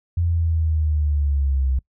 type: linear sweep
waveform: sine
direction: down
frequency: 86.4 to 64.4 Hz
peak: -17 dBFS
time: 0.17-1.79 s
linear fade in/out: 5 ms
effects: noise-tail reverb RT60 0.1 s tail -23 dB re dry

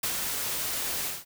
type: noise with ADSR envelope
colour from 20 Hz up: white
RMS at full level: -28 dBFS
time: 0.03-1.25 s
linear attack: 7 ms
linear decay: 80 ms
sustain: -3 dB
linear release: 190 ms
effects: none

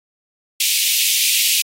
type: high-pass noise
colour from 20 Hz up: pink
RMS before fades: -17 dBFS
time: 0.6-1.62 s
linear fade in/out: 5 ms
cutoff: 2400 Hz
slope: 48 dB/octave
effects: AAC 48 kbps

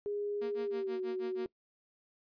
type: tone with pitch glide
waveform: sine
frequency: 410.8 to 372.4 Hz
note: G#4 to F#4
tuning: -19 to +11 cents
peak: -33 dBFS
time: 0.06-1.46 s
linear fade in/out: 0 ms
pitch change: -170 cents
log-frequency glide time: 0.63-0.99 s
type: tone with tremolo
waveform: sawtooth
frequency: 233.2 Hz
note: A#3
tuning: 1 cent sharp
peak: -37 dBFS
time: 0.41-1.46 s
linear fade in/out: 10 ms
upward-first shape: sine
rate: 6.2 Hz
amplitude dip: 100%
effects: noise-tail reverb RT60 0.1 s tail -22 dB re dry + resampled to 11025 Hz

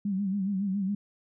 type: tone with vibrato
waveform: sine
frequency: 196 Hz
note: G3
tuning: in tune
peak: -26 dBFS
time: 0.05-0.95 s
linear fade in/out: 5 ms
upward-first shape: sine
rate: 7.2 Hz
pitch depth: 86 cents each way
effects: none

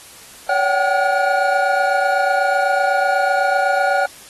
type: tone cluster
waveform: triangle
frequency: 567 / 752 / 780 / 1438 Hz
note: C#5 / F#5 / G5 / F#6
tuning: +39 / +28 / -9 / -50 cents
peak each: -18 dBFS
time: 0.49-4.06 s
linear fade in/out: 5 ms
effects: white hiss -41 dBFS RMS until 4.29 s + AAC 32 kbps

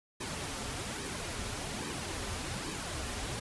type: noise with flanger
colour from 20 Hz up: pink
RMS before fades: -38 dBFS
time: 0.2-3.4 s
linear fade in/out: 10 ms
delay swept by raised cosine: 1.4 to 6.4 ms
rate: 1.2 Hz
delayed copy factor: -0.65
effects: resampled to 24000 Hz

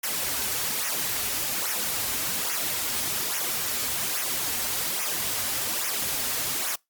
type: noise with flanger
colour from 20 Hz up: white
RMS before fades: -28 dBFS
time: 0.03-6.76 s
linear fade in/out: 10 ms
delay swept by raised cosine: 0.23 to 6.23 ms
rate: 1.2 Hz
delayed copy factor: -0.7
effects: noise-tail reverb RT60 0.2 s tail -25 dB re dry + Opus 48 kbps

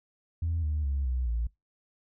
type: tone with pitch steps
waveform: sine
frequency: 83 / 75.67 / 68.99 / 62.9 / 57.35 Hz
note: E2 / D#2 / C#2 / B1 / A#1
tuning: +12 / -48 / -8 / +32 / -28 cents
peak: -25 dBFS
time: 0.42-1.47 s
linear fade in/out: 5 ms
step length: 210 ms
effects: noise-tail reverb RT60 0.2 s tail -25 dB re dry + tanh soft clip ceiling -23 dBFS

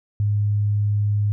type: tone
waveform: sine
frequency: 103.5 Hz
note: G#2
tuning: 5 cents flat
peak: -17 dBFS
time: 0.2-1.32 s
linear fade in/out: 0 ms
effects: none

